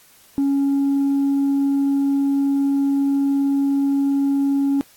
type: tone with tanh clipping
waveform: triangle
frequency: 277.8 Hz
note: C#4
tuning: 4 cents sharp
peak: -16 dBFS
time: 0.38-4.81 s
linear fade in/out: 0 ms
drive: 6 dB
effects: white hiss -51 dBFS RMS until 4.96 s + AAC 64 kbps